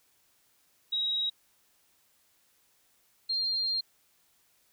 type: tone pair in turn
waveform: sine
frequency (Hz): 3820 / 4197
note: A#7 / C8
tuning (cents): +42 / +5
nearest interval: major second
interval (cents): 163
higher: second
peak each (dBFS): -27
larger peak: neither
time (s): 0.92-1.3 / 3.29-3.81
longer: second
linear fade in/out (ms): 10
effects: white hiss -68 dBFS RMS until 4.72 s